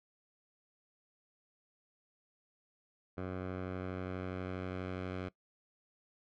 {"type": "tone with low-pass filter sweep", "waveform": "10% pulse", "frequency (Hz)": 92.3, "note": "F#2", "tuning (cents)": -4, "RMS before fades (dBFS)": -40, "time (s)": [3.17, 5.29], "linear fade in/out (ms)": 10, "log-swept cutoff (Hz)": [1500, 2700], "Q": 0.84, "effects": ["noise-tail reverb RT60 0.1 s tail -20 dB re dry"]}